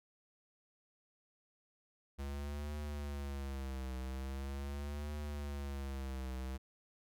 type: tone with vibrato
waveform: square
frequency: 69.3 Hz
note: C#2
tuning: in tune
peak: -40 dBFS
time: 2.18-6.58 s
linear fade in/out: 20 ms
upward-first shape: triangle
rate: 0.42 Hz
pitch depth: 130 cents each way
effects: none